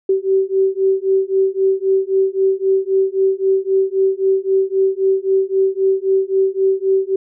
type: beating tone pair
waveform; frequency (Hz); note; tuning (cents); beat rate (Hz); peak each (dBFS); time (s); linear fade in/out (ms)
sine; 382.8 / 386.6; G4 / G4; -41 / -24; 3.8; -16; 0.09-7.16; 5
effects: none